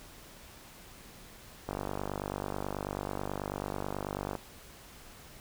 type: click train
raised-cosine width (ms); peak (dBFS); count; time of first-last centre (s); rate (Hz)
1; -20; 132; 1.69-4.353; 49.2
effects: pink hiss -52 dBFS RMS until 5.4 s